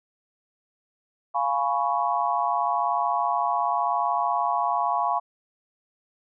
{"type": "chord", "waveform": "sine", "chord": "C# dominant seventh", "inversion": "first", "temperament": "equal with one note detuned", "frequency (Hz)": [698.5, 834.5, 987.8, 1108.7], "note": ["E#5", "G#5", "B5", "C#6"], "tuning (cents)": [0, 8, 0, 0], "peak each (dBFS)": -27, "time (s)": [1.34, 5.2], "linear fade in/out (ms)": 20, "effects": []}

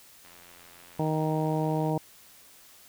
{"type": "click train", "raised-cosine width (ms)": 0.3, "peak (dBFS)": -36, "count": 144, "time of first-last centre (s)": [0.25, 1.896], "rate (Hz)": 86.9}
{"type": "harmonic tone", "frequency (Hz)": 156.2, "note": "D#3", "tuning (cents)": 7, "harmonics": [1, 2, 3, 4, 5, 6], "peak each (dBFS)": [-28, -31, -33, -34, -35, -36], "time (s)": [0.99, 1.98], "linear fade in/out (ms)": 5}
{"effects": ["white hiss -54 dBFS RMS until 2.88 s"]}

